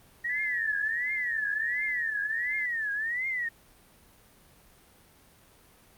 sine tone with vibrato, 1864.7 Hz, A#6, in tune, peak -28 dBFS, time 0.24-3.49 s, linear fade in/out 10 ms, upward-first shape triangle, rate 1.4 Hz, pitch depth 240 cents each way
sine tone with tremolo, 1726 Hz, A6, 34 cents flat, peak -32 dBFS, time 0.29-2.66 s, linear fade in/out 5 ms, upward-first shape sine, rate 0.89 Hz, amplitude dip 35%
effects pink hiss -58 dBFS RMS until 5.97 s + Opus 32 kbps

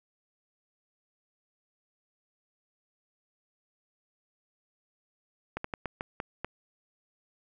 slowing click train, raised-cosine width 0.5 ms, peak -18 dBFS, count 7, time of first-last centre 5.57-6.446 s, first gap 74 ms, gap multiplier 1.27, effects none

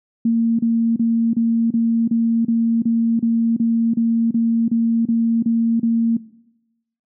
sine tone bursts, 229.5 Hz, A#3, 27 cents flat, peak -13 dBFS, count 16, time 0.25-6.17 s, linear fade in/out 5 ms, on 340 ms, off 32 ms, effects noise-tail reverb RT60 0.9 s tail -19 dB re dry

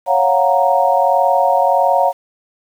sine chord, Gb major seventh, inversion second, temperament equal, 554.4 / 698.5 / 740 / 932.3 Hz, Db5 / F5 / Gb5 / Bb5, 0 / 0 / 0 / 0 cents, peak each -16 dBFS, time 0.06-2.13 s, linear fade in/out 50 ms, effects 7-bit

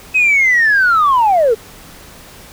sine linear sweep, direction down, 2564 to 420 Hz, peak -7 dBFS, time 0.14-1.55 s, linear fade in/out 20 ms, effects tanh soft clip ceiling -5 dBFS + pink hiss -38 dBFS RMS until 2.52 s

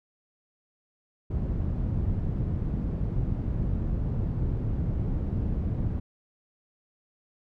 white low-pass noise, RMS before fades -28 dBFS, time 1.3-6 s, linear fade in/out 10 ms, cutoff 120 Hz, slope 12 dB/octave, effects none

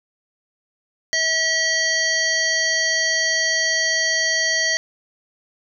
harmonic tone with a mistuned harmonic, 645 Hz, E5, 38 cents flat, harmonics 1 / 3 / 5 / 7 / 9 / 10, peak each -29 / -20 / -29 / -23 / -26 / -30 dBFS, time 1.13-4.77 s, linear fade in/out 0 ms, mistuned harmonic 5, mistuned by -20 cents, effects none

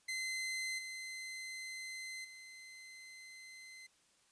sawtooth tone with level steps, 2061 Hz, C7, 27 cents flat, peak -34 / -40 / -48 dBFS, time 0.08-3.87 s, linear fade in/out 10 ms, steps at 0.78 / 2.24 s, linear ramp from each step 10 ms, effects white hiss -71 dBFS RMS until 4.31 s + resampled to 22050 Hz

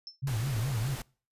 sine tone with exponential decay, 5320 Hz, E8, 15 cents sharp, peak -36 dBFS, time 0.07-0.19 s, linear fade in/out 1 ms, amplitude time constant 25 ms
sine tone with vibrato, 122.7 Hz, B2, 11 cents flat, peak -28 dBFS, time 0.22-0.96 s, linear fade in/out 20 ms, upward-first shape sine, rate 4.8 Hz, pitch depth 240 cents each way
pink noise, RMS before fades -40 dBFS, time 0.27-1.02 s, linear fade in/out 2 ms
effects noise-tail reverb RT60 0.4 s tail -24 dB re dry + resampled to 32000 Hz

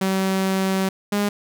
sawtooth tone pair in turn, 191 / 204.5 Hz, G3 / G#3, -45 / -26 cents, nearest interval minor second, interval 119 cents, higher second, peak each -15 dBFS, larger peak neither, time 0.01-0.89 / 1.12-1.29 s, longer first, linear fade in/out 5 ms, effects none

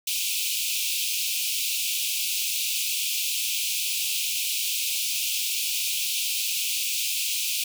pink high-pass noise, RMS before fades -27 dBFS, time 0.07-7.64 s, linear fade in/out 5 ms, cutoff 2400 Hz, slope 96 dB/octave, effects none

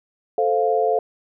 sine chord, F major, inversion first, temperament equal, 440 / 523.3 / 698.5 Hz, A4 / C5 / F5, 0 / 0 / 0 cents, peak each -20 / -23 / -20 dBFS, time 0.38-0.99 s, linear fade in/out 2 ms, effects none

